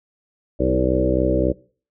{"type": "harmonic tone with a mistuned harmonic", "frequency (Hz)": 63.7, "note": "C2", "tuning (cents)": -46, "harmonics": [1, 2, 3, 4, 5, 6, 7, 8, 9], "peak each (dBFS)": [-24, -27, -28, -28, -22, -26, -26, -25, -23], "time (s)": [0.59, 1.53], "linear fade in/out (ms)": 20, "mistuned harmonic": 6, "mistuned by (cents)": 15, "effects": ["noise-tail reverb RT60 0.4 s tail -20 dB re dry"]}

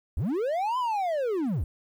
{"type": "linear two-way sweep", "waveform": "triangle", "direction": "up then down", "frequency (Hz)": [53.4, 1033, 53.4], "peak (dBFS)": -23, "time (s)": [0.17, 1.64], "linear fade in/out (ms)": 0, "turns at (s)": 0.78, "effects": ["10-bit"]}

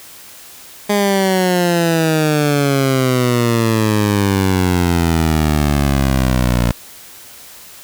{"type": "exponential sweep", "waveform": "15% pulse", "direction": "down", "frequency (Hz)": [206.9, 58.27], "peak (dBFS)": -6, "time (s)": [0.89, 6.72], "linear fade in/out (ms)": 10, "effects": ["white hiss -38 dBFS RMS until 7.83 s"]}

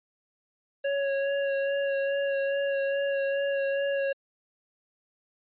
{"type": "tone with vibrato", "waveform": "square", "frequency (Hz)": 554.4, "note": "C#5", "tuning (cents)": 0, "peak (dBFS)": -26, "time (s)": [0.84, 4.13], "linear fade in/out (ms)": 10, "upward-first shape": "sine", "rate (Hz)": 2.4, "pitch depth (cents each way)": 16, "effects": ["resampled to 8000 Hz"]}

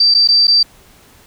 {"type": "tone with dropouts", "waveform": "sine", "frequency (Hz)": 4668, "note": "D8", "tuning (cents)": -11, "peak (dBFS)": -7, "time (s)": [0, 0.63], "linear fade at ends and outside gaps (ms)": 5, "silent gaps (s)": [[0.141, 0.147], [0.276, 0.286], [0.471, 0.479]], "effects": ["pink hiss -46 dBFS RMS until 1.26 s"]}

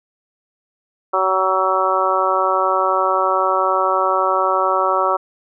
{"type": "harmonic tone", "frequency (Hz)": 188.5, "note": "F#3", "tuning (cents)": 32, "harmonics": [2, 3, 4, 5, 6, 7], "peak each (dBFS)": [-24, -21, -23, -22, -20, -20], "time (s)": [1.13, 5.17], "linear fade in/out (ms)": 10, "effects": []}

